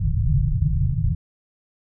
white low-pass noise, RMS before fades -20 dBFS, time 0-1.15 s, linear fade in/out 5 ms, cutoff 160 Hz, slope 96 dB/octave, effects none

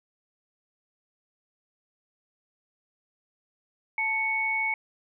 sine tone pair together, 879.8 / 2217 Hz, A5 / C#7, 0 / 0 cents, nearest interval octave + major third, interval 1600 cents, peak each -32 / -25 dBFS, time 3.98-4.74 s, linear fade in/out 2 ms, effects none

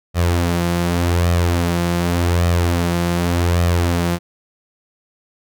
sawtooth tone with flanger, 86.5 Hz, F2, 16 cents flat, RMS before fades -17 dBFS, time 0.14-4.19 s, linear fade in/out 50 ms, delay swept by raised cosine 1.6 to 6 ms, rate 0.86 Hz, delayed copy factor +0.5, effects none

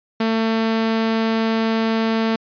sawtooth tone, 224 Hz, A3, 31 cents sharp, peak -13 dBFS, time 0.2-2.36 s, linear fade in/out 5 ms, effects resampled to 11025 Hz

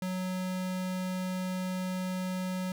square tone, 184.7 Hz, F#3, 3 cents flat, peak -32 dBFS, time 0.02-2.72 s, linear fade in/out 2 ms, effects none

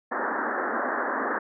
white band-pass noise, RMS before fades -28 dBFS, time 0.11-1.39 s, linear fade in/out 10 ms, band 220 to 1800 Hz, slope 96 dB/octave, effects none

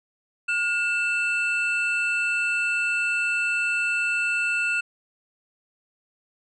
triangle tone pair together, 1431.2 / 2660 Hz, F6 / E7, +42 / +15 cents, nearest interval major seventh, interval 1073 cents, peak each -24 / -22 dBFS, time 0.48-4.81 s, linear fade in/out 10 ms, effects resampled to 22050 Hz

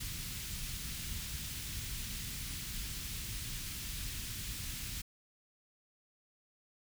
pink band-stop noise, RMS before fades -41 dBFS, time 0-5.02 s, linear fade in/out 10 ms, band 150 to 2600 Hz, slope 12 dB/octave, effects none

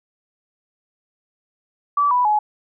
sine tone with pitch steps, 1154 / 987.4 / 844.8 Hz, D6 / B5 / G#5, -31 / -1 / +29 cents, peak -14 dBFS, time 1.97-2.39 s, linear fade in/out 5 ms, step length 140 ms, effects none

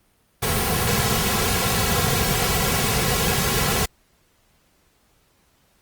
pink noise with comb filter, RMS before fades -21 dBFS, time 0.42-3.86 s, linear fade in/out 10 ms, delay 3.3 ms, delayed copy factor -0.9, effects pink hiss -62 dBFS RMS until 5.81 s + Opus 32 kbps

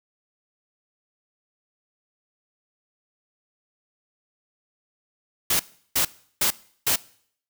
white noise bursts, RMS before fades -21 dBFS, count 4, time 5.5-6.96 s, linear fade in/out 5 ms, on 95 ms, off 360 ms, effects noise-tail reverb RT60 0.6 s tail -21 dB re dry

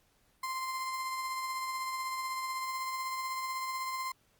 35% pulse tone with tremolo, 1044 Hz, C6, 4 cents flat, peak -31 dBFS, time 0.43-4.12 s, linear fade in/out 5 ms, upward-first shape triangle, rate 16 Hz, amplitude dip 35%, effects pink hiss -70 dBFS RMS until 4.39 s + Opus 48 kbps

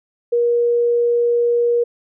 sine tone, 475.6 Hz, A#4, 35 cents sharp, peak -13 dBFS, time 0.32-1.84 s, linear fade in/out 10 ms, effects none

